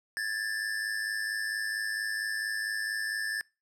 square tone pair together, 1661.2 / 1765.6 Hz, G#6 / A6, 0 / +5 cents, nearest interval minor second, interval 105 cents, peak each -36 / -33 dBFS, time 0.17-3.41 s, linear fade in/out 0 ms, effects noise-tail reverb RT60 0.3 s tail -26 dB re dry + low-pass 12000 Hz 12 dB/octave

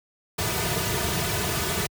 pink noise with comb filter, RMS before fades -26 dBFS, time 0.38-1.87 s, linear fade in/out 10 ms, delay 3.7 ms, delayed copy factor -0.85, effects high-pass 60 Hz 12 dB/octave

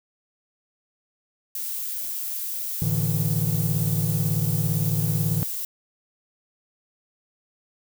violet noise, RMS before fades -30 dBFS, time 1.55-5.65 s, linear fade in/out 2 ms
triangle chord, A suspended fourth, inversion none, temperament equal, 110 / 146.83 / 164.81 Hz, A2 / D3 / E3, 0 / 0 / 0 cents, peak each -24 dBFS, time 2.82-5.43 s, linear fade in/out 0 ms
effects none

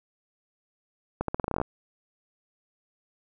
accelerating click train, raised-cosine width 1 ms, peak -13 dBFS, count 12, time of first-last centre 1.21-1.615 s, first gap 73 ms, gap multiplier 0.85, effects none

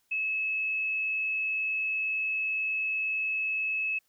sine tone, 2591 Hz, E7, 30 cents flat, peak -27 dBFS, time 0.11-3.99 s, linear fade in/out 10 ms, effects white hiss -72 dBFS RMS until 4.08 s

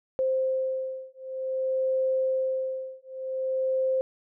sine beating tone pair, 523.3 / 523.83 Hz, C5 / C5, 0 / +2 cents, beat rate 0.53 Hz, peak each -28 dBFS, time 0.19-4.01 s, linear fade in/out 0 ms, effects none

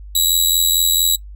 15% pulse tone with amplitude modulation, 3900 Hz, B7, 23 cents flat, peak -3 dBFS, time 0.15-1.16 s, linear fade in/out 5 ms, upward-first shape sine, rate 84.4 Hz, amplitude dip 70%, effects noise-tail reverb RT60 0.1 s tail -20 dB re dry + added 50 Hz sine -32 dBFS peak until 1.35 s

